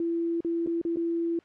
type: tone with dropouts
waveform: sine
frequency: 336 Hz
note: E4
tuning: 33 cents sharp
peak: -25 dBFS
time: 0-1.39 s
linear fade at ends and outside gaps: 2 ms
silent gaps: 0.406-0.447 / 0.663-0.672 / 0.815-0.85 / 0.96-0.969 s
effects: white hiss -58 dBFS RMS until 1.44 s + low-pass 2000 Hz 12 dB/octave